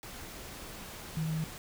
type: tone in noise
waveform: sine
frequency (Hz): 158.7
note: D#3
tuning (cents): +35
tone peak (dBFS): -30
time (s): 1.17-1.44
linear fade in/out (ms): 0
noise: pink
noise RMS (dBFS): -45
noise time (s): 0.03-1.58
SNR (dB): +12
effects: none